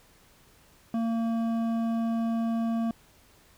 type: tone with hard clipping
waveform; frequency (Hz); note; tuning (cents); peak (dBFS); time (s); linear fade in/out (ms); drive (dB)
triangle; 228.5; A#3; -34; -27; 0.94-2.91; 2; 13
effects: pink hiss -59 dBFS RMS until 3.57 s